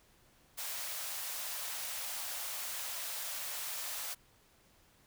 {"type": "high-pass noise", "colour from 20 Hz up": "white", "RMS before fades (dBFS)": -40, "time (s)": [0.57, 4.15], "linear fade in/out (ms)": 20, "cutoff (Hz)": 520, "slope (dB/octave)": 48, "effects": ["pink hiss -66 dBFS RMS until 5.06 s"]}